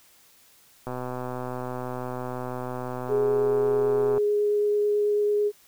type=click train; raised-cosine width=1 ms; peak=-19 dBFS; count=418; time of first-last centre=0.87-4.18 s; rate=126 Hz
type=tone with vibrato; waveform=sine; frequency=415.3 Hz; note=G#4; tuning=in tune; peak=-20 dBFS; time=3.08-5.52 s; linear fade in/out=50 ms; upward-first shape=triangle; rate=9.1 Hz; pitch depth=8 cents each way
effects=white hiss -57 dBFS RMS until 5.67 s